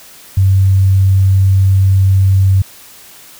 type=tone; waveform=sine; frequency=96 Hz; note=G2; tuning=36 cents flat; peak=-6 dBFS; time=0.37-2.62 s; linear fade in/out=5 ms; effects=white hiss -38 dBFS RMS until 3.39 s